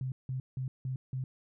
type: tone bursts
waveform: sine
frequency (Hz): 130.1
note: C3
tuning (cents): -9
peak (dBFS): -32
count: 5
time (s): 0.01-1.24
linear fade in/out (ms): 2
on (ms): 110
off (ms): 170
effects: none